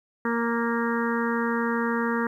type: harmonic tone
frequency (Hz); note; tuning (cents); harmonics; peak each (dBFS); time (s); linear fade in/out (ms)
233.1; A#3; 0; 1 / 2 / 4 / 5 / 6 / 7 / 8; -26 / -29 / -32 / -33 / -34 / -34 / -35; 0.25-2.27; 2
effects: 10-bit

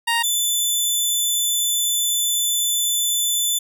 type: tone pair in turn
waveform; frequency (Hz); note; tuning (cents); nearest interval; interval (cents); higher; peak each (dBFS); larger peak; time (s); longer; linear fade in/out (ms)
15% pulse; 932.3 / 3508; A#5 / A7; 0 / -6; octave + major seventh; 2294; second; -11; neither; 0.07-0.23 / 0.23-3.59; second; 10
effects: none

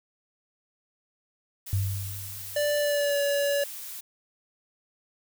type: noise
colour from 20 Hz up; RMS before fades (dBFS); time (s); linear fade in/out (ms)
blue; -39; 1.66-4.01; 10
type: tone with exponential decay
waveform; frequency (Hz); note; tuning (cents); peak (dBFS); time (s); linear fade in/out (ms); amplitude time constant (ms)
sine; 98; G2; 0; -21; 1.73-2.84; 0; 240
type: tone with pitch glide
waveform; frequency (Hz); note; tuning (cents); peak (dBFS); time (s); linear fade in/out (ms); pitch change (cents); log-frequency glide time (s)
square; 587.3 to 568.3; D5 to C#5; 0 to +43; -24; 2.56-3.64; 5; -57; 2.79-3.2
effects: none

